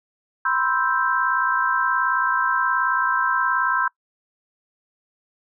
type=chord; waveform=sine; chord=C major seventh; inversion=third; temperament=equal; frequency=987.8 / 1046.5 / 1318.5 / 1568 Hz; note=B5 / C6 / E6 / G6; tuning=0 / 0 / 0 / 0 cents; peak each=-26 / -24 / -24 / -22 dBFS; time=0.45-3.88 s; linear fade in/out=5 ms; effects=noise-tail reverb RT60 0.1 s tail -24 dB re dry